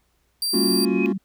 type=tone; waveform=sawtooth; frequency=4709 Hz; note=D8; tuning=4 cents sharp; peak=-19 dBFS; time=0.42-0.85 s; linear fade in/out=2 ms
type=chord; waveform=triangle; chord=Gb major seventh; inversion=first; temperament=just; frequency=231.2 / 277.5 / 346.9 / 370 Hz; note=Bb3 / Db4 / F4 / Gb4; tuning=-14 / +2 / -12 / 0 cents; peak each=-23 dBFS; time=0.53-1.13 s; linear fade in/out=10 ms
type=tone with vibrato; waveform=sine; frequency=196 Hz; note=G3; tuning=in tune; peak=-24 dBFS; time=0.55-1.18 s; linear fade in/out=10 ms; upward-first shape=triangle; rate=4.3 Hz; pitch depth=80 cents each way
type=tone with exponential growth; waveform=sine; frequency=2520 Hz; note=D#7; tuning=21 cents sharp; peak=-23 dBFS; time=0.6-1.06 s; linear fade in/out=0 ms; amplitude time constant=100 ms
effects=added 60 Hz sine -68 dBFS peak until 1.24 s + pink hiss -68 dBFS RMS until 1.24 s